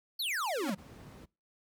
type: exponential sweep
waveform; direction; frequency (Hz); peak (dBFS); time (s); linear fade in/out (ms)
square; down; 4632 to 171.3; -32; 0.19-0.75; 10
type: tone with exponential growth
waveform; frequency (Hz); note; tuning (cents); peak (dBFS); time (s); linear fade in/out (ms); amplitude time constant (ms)
30% pulse; 277.2; C#4; 0; -27; 0.55-0.7; 5; 31
type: noise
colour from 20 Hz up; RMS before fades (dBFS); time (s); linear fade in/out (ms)
brown; -45; 0.77-1.26; 20
effects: noise-tail reverb RT60 0.3 s tail -24 dB re dry + high-pass 100 Hz 12 dB/octave